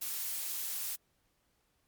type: noise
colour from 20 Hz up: blue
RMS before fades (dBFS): -37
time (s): 0.01-0.96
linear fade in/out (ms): 10
effects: pink hiss -75 dBFS RMS until 1.87 s + MP3 96 kbps